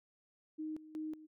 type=tone with tremolo; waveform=sine; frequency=311.1 Hz; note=D#4; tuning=in tune; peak=-38 dBFS; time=0.58-1.27 s; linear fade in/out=20 ms; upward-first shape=square; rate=2.7 Hz; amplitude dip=80%; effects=none